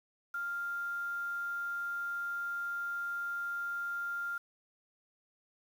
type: tone with quantisation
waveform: sine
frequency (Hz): 1396.9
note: F6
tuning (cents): 0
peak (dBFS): -34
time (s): 0.34-4.38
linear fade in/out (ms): 5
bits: 9
effects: none